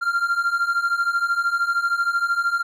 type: beating tone pair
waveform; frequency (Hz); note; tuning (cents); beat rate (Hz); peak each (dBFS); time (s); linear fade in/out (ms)
triangle; 1380 / 1393; F6 / F6; -21 / -5; 13; -22 / -19; 0.01-2.63; 20
effects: none